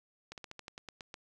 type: slowing click train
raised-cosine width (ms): 0.2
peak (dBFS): -27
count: 10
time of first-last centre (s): 0.32-1.142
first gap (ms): 58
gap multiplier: 1.11
effects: none